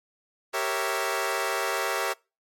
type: chord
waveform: 15% pulse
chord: G diminished seventh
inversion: none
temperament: equal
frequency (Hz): 392 / 466.2 / 554.4 / 659.3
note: G4 / Bb4 / Db5 / Fb5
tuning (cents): 0 / 0 / 0 / 0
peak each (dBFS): -25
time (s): 0.53-2.14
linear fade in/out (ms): 20
effects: noise-tail reverb RT60 0.3 s tail -26 dB re dry + MP3 64 kbps